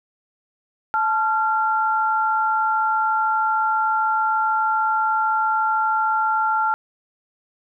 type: tone pair together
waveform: sine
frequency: 873.2 / 1378 Hz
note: A5 / F6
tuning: -13 / -24 cents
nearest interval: minor sixth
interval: 789 cents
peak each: -20 dBFS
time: 0.94-6.74 s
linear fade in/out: 0 ms
effects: none